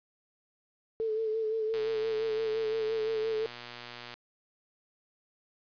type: tone with vibrato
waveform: sine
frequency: 440 Hz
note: A4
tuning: in tune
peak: -28 dBFS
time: 1-3.46 s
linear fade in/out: 0 ms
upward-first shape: sine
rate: 5.8 Hz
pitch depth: 36 cents each way
type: click train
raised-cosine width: 0.2 ms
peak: -25 dBFS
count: 289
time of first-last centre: 1.74-4.14 s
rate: 120 Hz
effects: resampled to 11025 Hz + 10-bit